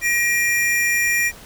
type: tone pair together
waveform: square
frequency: 1895 / 2386 Hz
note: A#6 / D7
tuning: +28 / +27 cents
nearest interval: major third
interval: 399 cents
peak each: -20 dBFS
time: 0.01-1.32 s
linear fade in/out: 50 ms
effects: pink hiss -42 dBFS RMS until 1.45 s